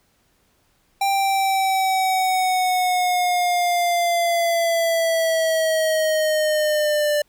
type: linear sweep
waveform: square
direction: down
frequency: 790 to 590 Hz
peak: -18 dBFS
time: 1.01-7.22 s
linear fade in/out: 5 ms
effects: pink hiss -63 dBFS RMS until 7.28 s